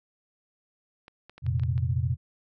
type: clicks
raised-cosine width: 0.3 ms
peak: -31 dBFS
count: 7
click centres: 1.081 / 1.296 / 1.38 / 1.465 / 1.597 / 1.635 / 1.779 s
type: chord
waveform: sine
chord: F suspended fourth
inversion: none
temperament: equal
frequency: 87.31 / 116.54 / 130.81 Hz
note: F2 / Bb2 / C3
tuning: 0 / 0 / 0 cents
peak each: -28 dBFS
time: 1.42-2.17 s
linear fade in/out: 50 ms
effects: none